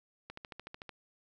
click train, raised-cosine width 0.3 ms, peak -28 dBFS, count 9, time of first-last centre 0.3-0.893 s, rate 13.5 Hz, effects none

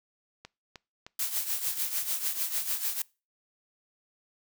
click train, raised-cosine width 0.2 ms, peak -26 dBFS, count 6, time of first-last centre 0.45-1.988 s, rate 3.25 Hz
blue noise with tremolo, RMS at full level -28 dBFS, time 1.19-3.02 s, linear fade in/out 5 ms, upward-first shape triangle, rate 6.7 Hz, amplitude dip 75%
effects noise-tail reverb RT60 0.3 s tail -24 dB re dry

